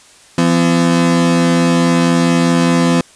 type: tone pair together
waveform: 35% pulse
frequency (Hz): 170 / 254.7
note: F3 / C4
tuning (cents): -46 / -46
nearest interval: perfect fifth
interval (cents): 700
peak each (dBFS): -11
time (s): 0.38-3.01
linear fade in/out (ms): 2
effects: white hiss -44 dBFS RMS until 3.15 s + resampled to 22050 Hz